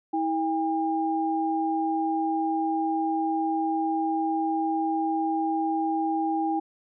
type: tone pair together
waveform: sine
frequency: 322.2 / 804.4 Hz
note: E4 / G5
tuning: -39 / +44 cents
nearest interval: octave + major third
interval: 1583 cents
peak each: -26 dBFS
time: 0.13-6.6 s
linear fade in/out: 10 ms
effects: none